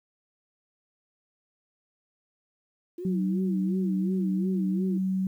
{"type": "tone with vibrato", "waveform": "sine", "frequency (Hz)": 335.4, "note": "E4", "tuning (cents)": 30, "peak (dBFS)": -33, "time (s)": [2.98, 4.98], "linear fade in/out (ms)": 5, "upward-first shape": "sine", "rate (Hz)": 2.8, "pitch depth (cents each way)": 210}
{"type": "tone with pitch glide", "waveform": "sine", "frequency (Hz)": [185, 189.11], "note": ["F#3", "F#3"], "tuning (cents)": [0, 38], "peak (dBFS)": -24, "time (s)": [3.05, 5.27], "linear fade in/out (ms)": 2, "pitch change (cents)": 38, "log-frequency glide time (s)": [3.17, 3.24]}
{"effects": ["10-bit"]}